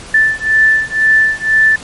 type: beating tone pair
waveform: sine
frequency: 1760 / 1762 Hz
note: A6 / A6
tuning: 0 / +2 cents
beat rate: 2 Hz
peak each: -11 dBFS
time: 0.14-1.76 s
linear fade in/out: 5 ms
effects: pink hiss -32 dBFS RMS until 1.83 s + MP3 48 kbps